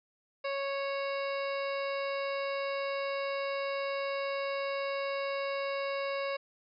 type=harmonic tone with a mistuned harmonic; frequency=553 Hz; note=C#5; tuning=4 cents flat; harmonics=1 / 2 / 3 / 4 / 5 / 7 / 8 / 9; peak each=-33 / -39 / -45 / -42 / -44 / -48 / -53 / -51 dBFS; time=0.44-6.37 s; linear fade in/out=10 ms; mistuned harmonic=8; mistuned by=+24 cents; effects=none